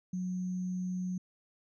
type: tone with sample-and-hold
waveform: sine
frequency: 182.8 Hz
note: F#3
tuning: 21 cents flat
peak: -32 dBFS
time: 0.13-1.18 s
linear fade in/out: 5 ms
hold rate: 6300 Hz
effects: resampled to 16000 Hz